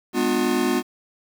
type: chord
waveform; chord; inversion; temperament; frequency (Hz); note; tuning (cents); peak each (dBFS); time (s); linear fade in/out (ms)
square; G# diminished seventh; none; just; 207.7 / 249.2 / 299 / 358.8; G#3 / B3 / D4 / F4; 0 / +16 / +31 / +47; -29 / -24 / -27 / -24; 0.13-0.83; 50
effects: 8-bit